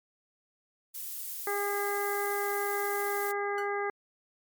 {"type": "noise", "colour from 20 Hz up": "violet", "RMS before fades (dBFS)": -38, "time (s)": [0.94, 3.32], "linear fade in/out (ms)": 10}
{"type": "harmonic tone", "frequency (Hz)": 405.4, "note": "G#4", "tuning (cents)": -42, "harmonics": [1, 2, 3, 4, 5], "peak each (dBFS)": [-32, -35, -37, -38, -39], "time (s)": [1.47, 3.9], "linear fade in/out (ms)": 2}
{"type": "tone with exponential decay", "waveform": "sawtooth", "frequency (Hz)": 1480, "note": "F#6", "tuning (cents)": 0, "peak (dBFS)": -36, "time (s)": [3.58, 3.7], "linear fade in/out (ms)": 1, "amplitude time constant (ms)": 26}
{"effects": ["MP3 96 kbps"]}